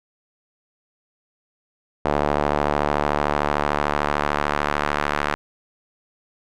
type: tone with band-pass filter sweep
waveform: sawtooth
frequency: 73.42 Hz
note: D2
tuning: in tune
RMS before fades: -22 dBFS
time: 2.05-5.35 s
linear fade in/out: 0 ms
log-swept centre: 730 to 1400 Hz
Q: 1.2
effects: none